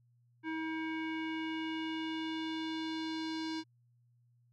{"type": "tone with low-pass filter sweep", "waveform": "square", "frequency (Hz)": 319.4, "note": "D#4", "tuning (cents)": 45, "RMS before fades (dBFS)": -38, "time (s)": [0.43, 3.64], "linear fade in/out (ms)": 50, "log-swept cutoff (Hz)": [2000, 4700], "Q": 2.9, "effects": ["added 120 Hz sine -66 dBFS peak until 4.52 s"]}